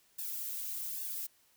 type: noise with flanger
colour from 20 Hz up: violet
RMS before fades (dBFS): -39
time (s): 0.18-1.27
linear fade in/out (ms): 10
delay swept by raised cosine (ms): 1.1 to 3.5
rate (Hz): 1.2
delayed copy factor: +0.85
effects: white hiss -68 dBFS RMS until 1.56 s